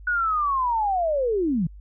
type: linear sweep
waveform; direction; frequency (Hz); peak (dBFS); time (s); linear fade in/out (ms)
sine; down; 1480 to 148.7; -20; 0.07-1.67; 5
effects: added 50 Hz sine -40 dBFS peak until 1.8 s